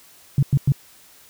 sine tone bursts, 138.59 Hz, C#3, in tune, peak -12 dBFS, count 3, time 0.38-0.721 s, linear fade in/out 2 ms, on 47 ms, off 100 ms, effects white hiss -50 dBFS RMS until 1.29 s

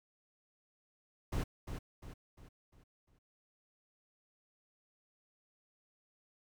brown noise with echo, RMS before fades -35 dBFS, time 1.32-1.44 s, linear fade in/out 10 ms, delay 350 ms, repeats 5, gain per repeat -7 dB, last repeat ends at 3.19 s, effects none

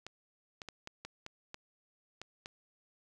clicks, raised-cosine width 0.2 ms, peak -26 dBFS, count 9, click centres 0.066 / 0.618 / 0.687 / 0.874 / 1.05 / 1.264 / 1.544 / 2.216 / 2.459 s, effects none

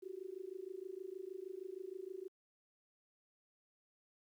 sine tone with amplitude modulation, 376.4 Hz, F#4, 30 cents sharp, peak -40 dBFS, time 0.02-2.29 s, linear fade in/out 20 ms, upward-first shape sine, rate 26.4 Hz, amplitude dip 95%, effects 12-bit

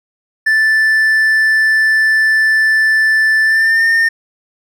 triangle tone with pitch glide, 1760 to 1817.9 Hz, A6 to A#6, 0 to -44 cents, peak -7 dBFS, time 0.46-4.09 s, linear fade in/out 10 ms, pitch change +56 cents, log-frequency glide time 3.44-3.86 s, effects none

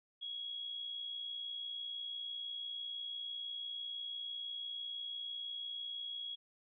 sine tone with amplitude modulation, 3322 Hz, G#7, in tune, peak -38 dBFS, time 0.21-6.36 s, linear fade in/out 20 ms, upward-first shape sine, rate 60 Hz, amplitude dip 50%, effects none

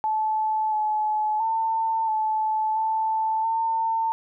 sine tone with pitch steps, 868 / 856 / 896 / 869 / 881 / 901 Hz, A5 / A5 / A5 / A5 / A5 / A5, -24 / -48 / +31 / -22 / +2 / +41 cents, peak -21 dBFS, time 0.04-4.12 s, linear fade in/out 0 ms, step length 680 ms, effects none

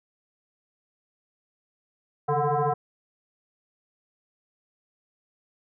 sine tone with frequency modulation, 140.1 Hz, C#3, 19 cents sharp, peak -21 dBFS, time 2.28-2.74 s, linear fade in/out 10 ms, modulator 294 Hz, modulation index 3.3, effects none

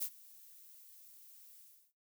violet noise with ADSR envelope, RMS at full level -35 dBFS, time 0-1.93 s, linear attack 22 ms, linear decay 71 ms, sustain -23 dB, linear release 330 ms, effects noise-tail reverb RT60 0.2 s tail -18 dB re dry

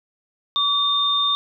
sine tone pair together, 1145 / 3629 Hz, D6 / A#7, -44 / -47 cents, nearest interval octave + minor sixth, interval 1997 cents, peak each -23 / -18 dBFS, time 0.56-1.35 s, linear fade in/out 0 ms, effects none

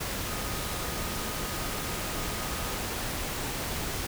sine tone in noise, 1244.5 Hz, D#6, in tune, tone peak -44 dBFS, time 0.26-2.79 s, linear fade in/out 10 ms, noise pink, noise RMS -33 dBFS, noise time 0-4.07 s, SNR -14 dB, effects none

